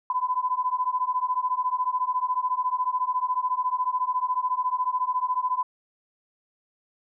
sine beating tone pair, 1000 / 1014 Hz, B5 / B5, +21 / +45 cents, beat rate 14 Hz, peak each -26 dBFS, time 0.1-5.63 s, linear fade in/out 2 ms, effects none

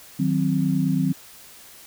sine chord, C diminished, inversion first, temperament equal, 155.56 / 185 / 261.6 Hz, Eb3 / Gb3 / C4, 0 / 0 / 0 cents, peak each -23 dBFS, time 0.19-1.13 s, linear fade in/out 10 ms, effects white hiss -46 dBFS RMS until 1.86 s

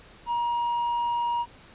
triangle tone, 950 Hz, A#5, 33 cents sharp, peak -22 dBFS, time 0.26-1.46 s, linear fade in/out 50 ms, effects pink hiss -51 dBFS RMS until 1.74 s + resampled to 8000 Hz

